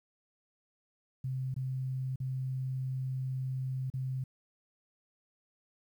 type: tone with dropouts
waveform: sine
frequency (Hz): 130.7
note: C3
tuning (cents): -1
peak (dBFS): -32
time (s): 1.24-4.24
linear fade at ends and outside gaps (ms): 5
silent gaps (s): 1.542-1.563 / 2.159-2.201 / 3.901-3.938
effects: 11-bit